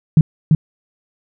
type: tone with echo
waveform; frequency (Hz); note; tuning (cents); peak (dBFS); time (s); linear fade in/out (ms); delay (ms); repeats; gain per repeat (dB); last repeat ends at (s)
sine; 156; D#3; +5; -4; 0.17-0.21; 2; 340; 1; -3; 0.55
effects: none